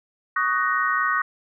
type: chord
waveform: sine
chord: D# minor seventh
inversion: third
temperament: just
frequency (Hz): 1120.1 / 1244.5 / 1493.4 / 1866.8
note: C#6 / D#6 / F#6 / A#6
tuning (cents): +18 / 0 / +16 / +2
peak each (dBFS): -25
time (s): 0.36-1.22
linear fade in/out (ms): 5
effects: none